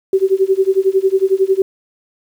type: tone with tremolo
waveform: sine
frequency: 384.1 Hz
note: G4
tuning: 35 cents flat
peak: -7 dBFS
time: 0.13-1.62 s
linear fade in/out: 2 ms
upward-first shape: sine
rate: 11 Hz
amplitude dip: 95%
effects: 7-bit